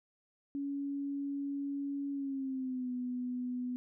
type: tone with pitch glide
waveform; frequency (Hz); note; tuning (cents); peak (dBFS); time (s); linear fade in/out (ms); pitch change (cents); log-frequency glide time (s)
sine; 280.8 to 248.7; C#4 to B3; +22 to +12; -34; 0.55-3.76; 0; -210; 2.12-2.92
effects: none